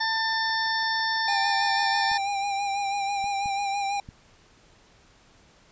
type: harmonic tone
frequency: 894 Hz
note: A5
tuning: 27 cents sharp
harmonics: 1 / 2 / 4 / 5 / 6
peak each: -28 / -27 / -35 / -35 / -31 dBFS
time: 0-2.18 s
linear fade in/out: 10 ms
type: tone with vibrato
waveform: square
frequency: 799 Hz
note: G5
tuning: 33 cents sharp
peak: -26 dBFS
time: 1.28-4 s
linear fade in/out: 2 ms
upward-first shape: sine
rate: 6.1 Hz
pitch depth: 33 cents each way
type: clicks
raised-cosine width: 5 ms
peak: -34 / -33 / -29 / -28 dBFS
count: 4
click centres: 2.115 / 3.242 / 3.459 / 4.089 s
effects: pink hiss -57 dBFS RMS until 5.71 s + resampled to 16000 Hz